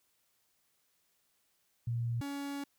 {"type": "tone pair in turn", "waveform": ["sine", "45% pulse"], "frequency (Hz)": [117.8, 281.6], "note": ["A#2", "C#4"], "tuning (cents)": [19, 27], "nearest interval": "octave + minor third", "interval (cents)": 1508, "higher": "second", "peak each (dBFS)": [-31, -37], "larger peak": "first", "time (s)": [[1.87, 2.21], [2.21, 2.64]], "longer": "second", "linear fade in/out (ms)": 5, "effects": ["white hiss -75 dBFS RMS until 2.78 s"]}